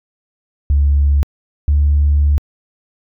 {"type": "tone pair in turn", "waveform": "sine", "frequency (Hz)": [71.2, 72.74], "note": ["C#2", "D2"], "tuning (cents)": [47, -16], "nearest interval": "unison", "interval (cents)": 37, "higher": "second", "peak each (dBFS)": -8, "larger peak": "neither", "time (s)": [[0.7, 1.23], [1.68, 2.38]], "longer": "second", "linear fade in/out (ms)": 0, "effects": ["tanh soft clip ceiling -5 dBFS"]}